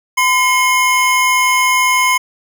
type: tone pair together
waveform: square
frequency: 1017 / 2153 Hz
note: C6 / C7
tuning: -50 / +49 cents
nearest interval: octave + minor second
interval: 1299 cents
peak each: -14 dBFS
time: 0.17-2.18 s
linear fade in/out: 10 ms
effects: none